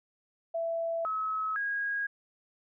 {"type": "tone with pitch steps", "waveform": "sine", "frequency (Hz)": [665, 1286, 1640], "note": ["E5", "E6", "G#6"], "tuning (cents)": [15, -43, -22], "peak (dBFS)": -29, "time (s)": [0.54, 2.07], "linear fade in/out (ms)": 10, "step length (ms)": 510, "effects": []}